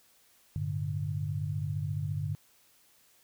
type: chord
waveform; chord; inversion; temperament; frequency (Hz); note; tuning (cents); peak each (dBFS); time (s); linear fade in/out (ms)
sine; G suspended second; none; equal with one note detuned; 98 / 112.83 / 146.83; G2 / A2 / D3; 0 / +44 / 0; -34 / -39 / -33; 0.56-2.35; 0
effects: white hiss -64 dBFS RMS until 3.23 s